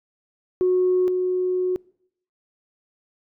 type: tone pair in turn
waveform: sine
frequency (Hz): 366.1 / 366.1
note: F#4 / F#4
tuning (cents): -18 / -18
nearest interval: unison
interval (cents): 0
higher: neither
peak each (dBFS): -15 / -19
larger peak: first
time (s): 0.61-1.08 / 1.08-1.76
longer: second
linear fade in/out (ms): 0
effects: noise-tail reverb RT60 0.7 s tail -25 dB re dry + tanh soft clip ceiling -12 dBFS